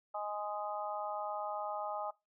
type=harmonic tone; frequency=207.7 Hz; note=G#3; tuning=in tune; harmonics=3 / 4 / 5 / 6; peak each=-41 / -39 / -47 / -43 dBFS; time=0.14-2.11 s; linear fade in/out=10 ms; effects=noise-tail reverb RT60 0.2 s tail -19 dB re dry